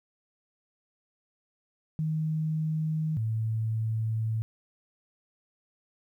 sine tone pair in turn, 156.8 / 111.11 Hz, D#3 / A2, +14 / +17 cents, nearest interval tritone, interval 597 cents, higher first, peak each -26 dBFS, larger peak neither, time 1.99-3.17 / 3.17-4.42 s, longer second, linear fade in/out 0 ms, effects 11-bit

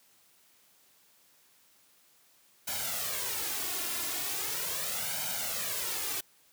white noise with flanger, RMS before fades -34 dBFS, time 2.67-6.21 s, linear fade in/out 10 ms, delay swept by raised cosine 1.3 to 2.9 ms, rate 0.39 Hz, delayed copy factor +0.7, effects white hiss -64 dBFS RMS until 6.52 s + high-pass 100 Hz 12 dB/octave

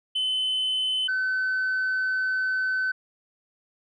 sine tone pair in turn, 3040 / 1520 Hz, F#7 / F#6, +46 / +46 cents, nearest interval octave, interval 1200 cents, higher first, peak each -21 dBFS, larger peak neither, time 0.15-1.08 / 1.08-2.92 s, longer second, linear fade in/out 10 ms, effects tanh soft clip ceiling -21 dBFS

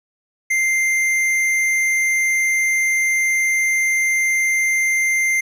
triangle tone with tanh clipping, 2093 Hz, C7, in tune, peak -17 dBFS, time 0.5-5.41 s, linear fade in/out 10 ms, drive 16 dB, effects none

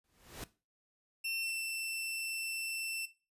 pink noise with exponential growth, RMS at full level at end -41 dBFS, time 0.04-0.44 s, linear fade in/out 2 ms, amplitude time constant 85 ms
sawtooth tone with pitch glide, 2700 to 2678 Hz, E7 to E7, +41 to +27 cents, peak -32 dBFS, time 1.24-3.06 s, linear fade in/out 10 ms, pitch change -14 cents, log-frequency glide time 1.41-1.58 s
effects noise-tail reverb RT60 0.3 s tail -17 dB re dry + resampled to 32000 Hz

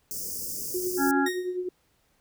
white band-stop noise, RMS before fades -34 dBFS, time 0.11-1.11 s, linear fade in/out 0 ms, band 530 to 4900 Hz, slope 96 dB/octave
sine tone with tremolo, 362.8 Hz, F#4, 34 cents flat, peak -25 dBFS, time 0.74-1.69 s, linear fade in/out 5 ms, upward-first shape triangle, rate 9.7 Hz, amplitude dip 65%
harmonic tone, 277.2 Hz, C#4, in tune, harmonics 1 / 3 / 5 / 6, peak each -23 / -28 / -30 / -31 dBFS, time 0.97-1.29 s, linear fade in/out 50 ms
sawtooth tone with exponential decay, 1864.7 Hz, A#6, in tune, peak -23 dBFS, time 1.26-1.57 s, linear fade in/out 5 ms, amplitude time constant 66 ms
effects pink hiss -68 dBFS RMS until 2.2 s

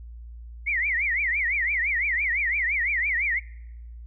sine tone with vibrato, 2093 Hz, C7, in tune, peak -22 dBFS, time 0.66-3.4 s, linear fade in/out 20 ms, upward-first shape triangle, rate 5.9 Hz, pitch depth 260 cents each way, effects noise-tail reverb RT60 0.9 s tail -24 dB re dry + added 58 Hz sine -38 dBFS peak until 4.06 s

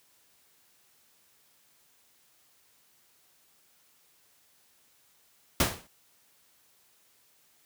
pink noise with exponential decay, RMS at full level -20 dBFS, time 5.6-5.87 s, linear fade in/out 2 ms, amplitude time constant 57 ms, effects white hiss -65 dBFS RMS until 7.65 s + high-pass 60 Hz 12 dB/octave

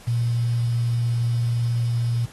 sine tone with quantisation, 118.3 Hz, A#2, 26 cents sharp, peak -19 dBFS, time 0.07-2.26 s, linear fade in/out 10 ms, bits 7, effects pink hiss -47 dBFS RMS until 2.32 s + AAC 32 kbps

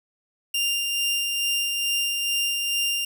sawtooth tone with tremolo, 2794 Hz, F7, in tune, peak -18 dBFS, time 0.54-3.05 s, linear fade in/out 5 ms, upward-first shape sine, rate 2.3 Hz, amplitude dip 30%, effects none

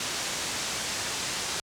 white low-pass noise, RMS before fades -32 dBFS, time 0-1.6 s, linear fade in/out 2 ms, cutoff 7700 Hz, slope 24 dB/octave, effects high-pass 60 Hz 12 dB/octave

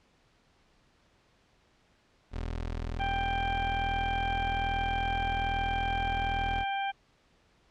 25% pulse tone, 41.2 Hz, E1, in tune, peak -29 dBFS, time 2.31-6.65 s, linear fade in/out 50 ms
harmonic tone, 789 Hz, G5, 11 cents sharp, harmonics 1 / 2 / 3 / 4, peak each -30 / -38 / -39 / -42 dBFS, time 2.99-6.92 s, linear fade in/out 20 ms
effects pink hiss -66 dBFS RMS until 7.7 s + low-pass 5000 Hz 12 dB/octave

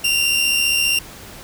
sawtooth tone pair together, 2715 / 2790 Hz, F7 / F7, -50 / -2 cents, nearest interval unison, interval 48 cents, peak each -19 / -13 dBFS, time 0.04-0.99 s, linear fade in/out 5 ms, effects pink hiss -38 dBFS RMS until 1.43 s

